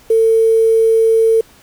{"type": "tone with quantisation", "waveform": "sine", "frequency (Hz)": 450, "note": "A4", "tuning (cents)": 39, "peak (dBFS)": -8, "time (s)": [0.1, 1.41], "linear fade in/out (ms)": 5, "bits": 6, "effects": ["pink hiss -46 dBFS RMS until 1.62 s"]}